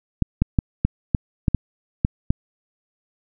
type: clicks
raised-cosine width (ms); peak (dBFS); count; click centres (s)
5; -4; 9; 0.223 / 0.42 / 0.588 / 0.85 / 1.148 / 1.482 / 1.547 / 2.049 / 2.305
effects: none